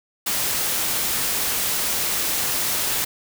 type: noise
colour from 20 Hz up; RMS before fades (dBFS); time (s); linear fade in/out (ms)
white; -23; 0.26-3.05; 10
effects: none